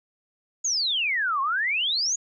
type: exponential two-way sweep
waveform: sine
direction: down then up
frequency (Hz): 6890 to 1051 to 6890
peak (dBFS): -22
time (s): 0.64-2.16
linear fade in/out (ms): 10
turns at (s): 1.41
effects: none